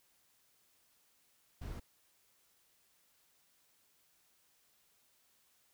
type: noise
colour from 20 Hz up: brown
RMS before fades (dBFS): -43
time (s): 1.61-1.8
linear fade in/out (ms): 10
effects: white hiss -72 dBFS RMS until 5.73 s